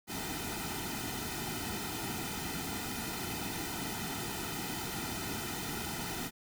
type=noise with comb filter; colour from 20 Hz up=pink; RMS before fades=-38 dBFS; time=0.07-6.31 s; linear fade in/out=50 ms; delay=1.8 ms; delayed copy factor=-0.85; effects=none